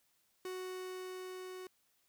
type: tone with level ramp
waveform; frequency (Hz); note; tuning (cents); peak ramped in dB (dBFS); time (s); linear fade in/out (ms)
45% pulse; 370; F#4; 0; -40 to -45; 0.45-1.67; 2
effects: white hiss -75 dBFS RMS until 2.08 s